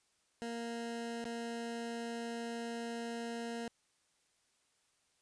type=tone with dropouts; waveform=20% pulse; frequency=233.1 Hz; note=A#3; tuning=in tune; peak=-34 dBFS; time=0.42-3.68 s; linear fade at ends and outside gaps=0 ms; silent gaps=1.243-1.253 s; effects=white hiss -75 dBFS RMS until 5.21 s + resampled to 22050 Hz